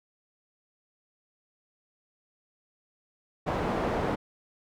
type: low-pass noise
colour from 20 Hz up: white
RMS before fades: -29 dBFS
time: 3.46-4.16 s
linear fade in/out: 20 ms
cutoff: 760 Hz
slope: 12 dB/octave
effects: none